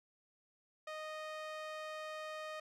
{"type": "tone with band-pass filter", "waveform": "sawtooth", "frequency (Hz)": 620, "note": "D#5", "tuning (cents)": -6, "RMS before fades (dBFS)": -45, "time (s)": [0.87, 2.6], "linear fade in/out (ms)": 5, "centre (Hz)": 1500, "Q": 0.57, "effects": []}